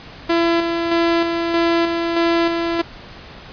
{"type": "tone with tremolo", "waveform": "sawtooth", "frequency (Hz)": 336.7, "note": "E4", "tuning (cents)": 37, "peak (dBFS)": -10, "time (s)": [0.29, 2.82], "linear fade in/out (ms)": 10, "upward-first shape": "square", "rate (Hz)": 1.6, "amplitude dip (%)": 40, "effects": ["pink hiss -38 dBFS RMS until 3.52 s", "resampled to 11025 Hz"]}